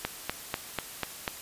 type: click train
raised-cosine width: 0.3 ms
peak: -12 dBFS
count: 6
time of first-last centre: 0.05-1.279 s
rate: 4.07 Hz
effects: white hiss -43 dBFS RMS until 1.41 s + resampled to 32000 Hz

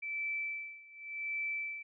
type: tone with tremolo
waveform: sine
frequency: 2322 Hz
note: D7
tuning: 20 cents flat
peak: -33 dBFS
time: 0.02-1.83 s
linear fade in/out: 10 ms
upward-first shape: sine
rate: 0.88 Hz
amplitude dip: 90%
effects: none

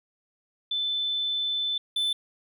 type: tone pair in turn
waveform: sine / triangle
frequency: 3520 / 3520 Hz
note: A7 / A7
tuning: 0 / 0 cents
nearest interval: unison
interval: 0 cents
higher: neither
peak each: -25 / -22 dBFS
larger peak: second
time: 0.71-1.78 / 1.96-2.13 s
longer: first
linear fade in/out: 5 ms
effects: none

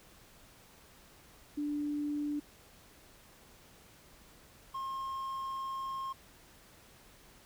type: tone pair in turn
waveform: sine / triangle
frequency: 293.7 / 1069.9 Hz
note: D4 / C6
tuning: 0 / +38 cents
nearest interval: octave + minor seventh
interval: 2238 cents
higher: second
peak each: -32 / -34 dBFS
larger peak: first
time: 1.57-2.4 / 4.74-6.13 s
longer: second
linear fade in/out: 10 ms
effects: pink hiss -59 dBFS RMS until 7.45 s

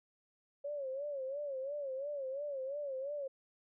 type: tone with vibrato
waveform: sine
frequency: 554.4 Hz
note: C#5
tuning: in tune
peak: -37 dBFS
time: 0.64-3.28 s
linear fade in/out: 10 ms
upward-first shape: sine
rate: 2.9 Hz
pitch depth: 110 cents each way
effects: none

